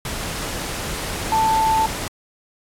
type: tone in noise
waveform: sine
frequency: 883 Hz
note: A5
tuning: 6 cents sharp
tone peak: -15 dBFS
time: 1.32-1.86 s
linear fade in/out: 2 ms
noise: pink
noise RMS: -27 dBFS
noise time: 0.05-2.08 s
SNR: +9 dB
effects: low-pass 12000 Hz 12 dB/octave + AAC 64 kbps